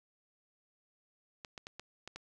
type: clicks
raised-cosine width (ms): 0.2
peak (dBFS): -27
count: 6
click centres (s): 1.448 / 1.578 / 1.669 / 1.796 / 2.076 / 2.16
effects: none